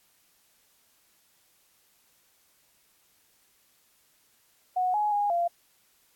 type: tone with pitch steps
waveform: sine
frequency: 734 / 839 / 821 / 690 Hz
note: F#5 / G#5 / G#5 / F5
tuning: -14 / +17 / -20 / -21 cents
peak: -23 dBFS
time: 4.76-5.48 s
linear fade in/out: 10 ms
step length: 180 ms
effects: white hiss -65 dBFS RMS until 6.15 s + AAC 64 kbps